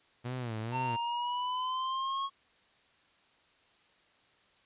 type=tone with vibrato; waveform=sawtooth; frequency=118.3 Hz; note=A#2; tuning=26 cents sharp; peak=-31 dBFS; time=0.24-0.97 s; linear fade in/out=20 ms; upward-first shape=sine; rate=2.2 Hz; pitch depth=140 cents each way
type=linear sweep; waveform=square; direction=up; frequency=900 to 1100 Hz; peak=-32 dBFS; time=0.71-2.3 s; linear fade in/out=50 ms
effects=white hiss -66 dBFS RMS until 4.65 s + resampled to 8000 Hz